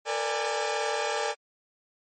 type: tone cluster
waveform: sawtooth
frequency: 450.3 / 488.4 / 589 / 815 / 858 Hz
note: A4 / B4 / D5 / G#5 / A5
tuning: +40 / -19 / +5 / -33 / -44 cents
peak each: -28 / -34 / -28 / -28 / -35 dBFS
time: 0.05-1.35 s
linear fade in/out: 50 ms
effects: MP3 32 kbps